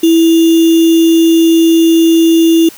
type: tone with sample-and-hold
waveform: sine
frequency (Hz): 329.6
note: E4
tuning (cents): 0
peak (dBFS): -4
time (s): 0.03-2.69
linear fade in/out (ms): 5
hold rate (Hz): 3150
effects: white hiss -35 dBFS RMS until 2.77 s